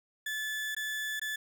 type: tone with dropouts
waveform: 35% pulse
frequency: 1733 Hz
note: A6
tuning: 27 cents flat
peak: -31 dBFS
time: 0.26-1.36 s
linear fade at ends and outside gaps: 5 ms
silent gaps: 0.749-0.765 / 1.197-1.215 s
effects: none